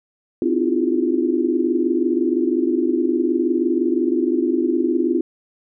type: tone cluster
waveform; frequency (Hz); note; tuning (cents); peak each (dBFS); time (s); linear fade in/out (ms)
sine; 257.1 / 306.8 / 333 / 352.4 / 407.8; C4 / D#4 / E4 / F4 / G#4; -30 / -24 / +18 / +16 / -32; -22 / -24 / -21 / -21 / -29; 0.42-5.21; 2
effects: none